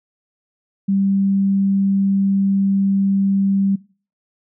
sine tone, 196 Hz, G3, in tune, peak -14 dBFS, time 0.88-3.76 s, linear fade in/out 10 ms, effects noise-tail reverb RT60 0.4 s tail -22 dB re dry

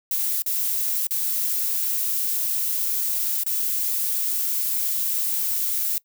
violet noise with dropouts, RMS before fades -24 dBFS, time 0.11-5.98 s, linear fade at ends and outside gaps 1 ms, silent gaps 0.421-0.462 / 1.069-1.108 / 3.435-3.464 s, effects noise-tail reverb RT60 0.1 s tail -22 dB re dry

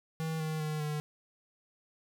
square tone with pitch steps, 160.2 / 156.9 / 153.67 / 150.51 Hz, E3 / D#3 / D#3 / D3, -49 / +15 / -21 / +43 cents, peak -33 dBFS, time 0.2-1 s, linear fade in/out 0 ms, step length 200 ms, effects 12-bit

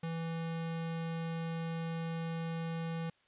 square tone, 164.81 Hz, E3, in tune, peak -36 dBFS, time 0.03-3.1 s, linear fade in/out 5 ms, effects white hiss -70 dBFS RMS until 3.27 s + resampled to 8000 Hz

